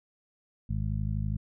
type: harmonic tone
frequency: 52.2 Hz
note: G#1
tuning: 10 cents sharp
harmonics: 1 / 2 / 3 / 4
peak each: -32 / -31 / -35 / -38 dBFS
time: 0.69-1.37 s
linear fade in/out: 10 ms
effects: none